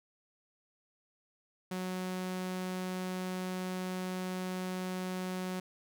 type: tone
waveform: sawtooth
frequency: 184.3 Hz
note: F#3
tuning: 7 cents flat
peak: -31 dBFS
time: 1.71-5.6 s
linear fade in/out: 5 ms
effects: none